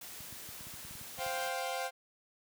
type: noise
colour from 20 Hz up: white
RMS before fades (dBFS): -47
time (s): 0.01-1.49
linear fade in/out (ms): 5
type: clicks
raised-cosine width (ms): 5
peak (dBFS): -39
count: 12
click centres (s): 0.206 / 0.326 / 0.489 / 0.609 / 0.669 / 0.739 / 0.849 / 0.909 / 0.953 / 1.013 / 1.188 / 1.264
type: chord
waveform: sawtooth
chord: C suspended fourth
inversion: none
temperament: equal with one note detuned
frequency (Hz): 523.3 / 702.1 / 784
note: C5 / F5 / G5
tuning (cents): 0 / +9 / 0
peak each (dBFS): -35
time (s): 1.17-1.91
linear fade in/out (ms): 50
effects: high-pass 60 Hz 12 dB/octave